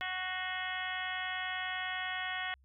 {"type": "harmonic tone with a mistuned harmonic", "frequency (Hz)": 370, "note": "F#4", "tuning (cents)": 0, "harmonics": [2, 3, 4, 5, 6, 7, 8, 9], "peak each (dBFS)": [-42, -45, -42, -39, -43, -47, -46, -45], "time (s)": [0.01, 2.54], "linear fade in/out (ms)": 0, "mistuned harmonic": 6, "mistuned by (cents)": -55, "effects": ["added 66 Hz sine -62 dBFS peak until 2.64 s"]}